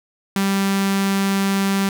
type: tone with notch filter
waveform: sawtooth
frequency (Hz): 196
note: G3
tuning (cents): 0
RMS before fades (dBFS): -19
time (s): 0.36-1.89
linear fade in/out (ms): 2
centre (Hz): 520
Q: 1.1
effects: none